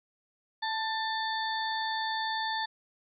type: harmonic tone with a mistuned harmonic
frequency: 890 Hz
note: A5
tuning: 20 cents sharp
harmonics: 1 / 2 / 4 / 5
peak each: -32 / -35 / -38 / -39 dBFS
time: 0.62-2.66 s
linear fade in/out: 10 ms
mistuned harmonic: 1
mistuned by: -18 cents
effects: none